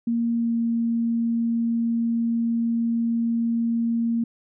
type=tone with pitch glide; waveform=sine; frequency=233.1 to 231.6 Hz; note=A#3 to A#3; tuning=0 to -11 cents; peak=-20 dBFS; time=0.07-4.24 s; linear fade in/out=5 ms; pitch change=-11 cents; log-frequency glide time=0.36-0.52 s; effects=none